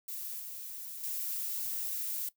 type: noise with level steps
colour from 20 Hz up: violet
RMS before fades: -40 / -43 / -36 dBFS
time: 0.08-2.29 s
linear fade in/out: 5 ms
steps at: 0.39 / 1.03 s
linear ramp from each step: 10 ms
effects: noise-tail reverb RT60 0.1 s tail -17 dB re dry